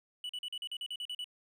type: tone bursts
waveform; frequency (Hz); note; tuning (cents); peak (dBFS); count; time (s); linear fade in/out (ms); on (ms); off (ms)
triangle; 2956; F#7; -2; -35; 11; 0.24-1.243; 2; 53; 42
effects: none